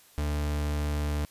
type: tone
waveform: 40% pulse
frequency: 74 Hz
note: D2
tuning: 14 cents sharp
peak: -26 dBFS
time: 0.18-1.25 s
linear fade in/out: 0 ms
effects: white hiss -57 dBFS RMS until 1.3 s + resampled to 32000 Hz